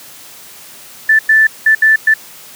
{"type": "tone bursts at uneven times", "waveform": "sine", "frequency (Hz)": 1760, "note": "A6", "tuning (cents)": 0, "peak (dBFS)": -5, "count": 5, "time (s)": [[1.09, 1.19], [1.29, 1.47], [1.66, 1.75], [1.82, 1.96], [2.07, 2.14]], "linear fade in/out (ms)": 5, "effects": ["white hiss -36 dBFS RMS until 2.55 s", "high-pass 100 Hz 12 dB/octave"]}